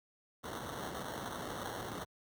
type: noise with sample-and-hold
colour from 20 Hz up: violet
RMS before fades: -42 dBFS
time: 0.43-2.05 s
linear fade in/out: 20 ms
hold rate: 2450 Hz
effects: high-pass 60 Hz 12 dB/octave